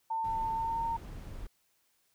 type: tone with pitch glide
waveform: sine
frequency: 898 to 916.9 Hz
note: A5 to A#5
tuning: +35 to -29 cents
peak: -30 dBFS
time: 0.1-0.97 s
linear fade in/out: 10 ms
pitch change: +36 cents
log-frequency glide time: 0.5-0.83 s
type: noise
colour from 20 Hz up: brown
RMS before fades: -43 dBFS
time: 0.24-1.47 s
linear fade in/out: 5 ms
effects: white hiss -73 dBFS RMS until 2.14 s